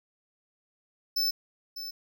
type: tone with echo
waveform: square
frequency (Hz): 5274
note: E8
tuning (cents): 0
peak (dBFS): -25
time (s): 1.16-1.31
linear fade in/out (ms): 10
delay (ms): 600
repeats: 1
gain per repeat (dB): -11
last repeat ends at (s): 1.91
effects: none